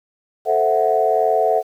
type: chord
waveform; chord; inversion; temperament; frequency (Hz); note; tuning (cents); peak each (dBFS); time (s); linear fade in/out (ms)
sine; F# half-diminished seventh; first; equal; 440 / 523.3 / 659.3 / 740; A4 / C5 / E5 / F#5; 0 / 0 / 0 / 0; -19 / -23 / -18 / -18; 0.45-1.63; 50
effects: tanh soft clip ceiling -3 dBFS + 8-bit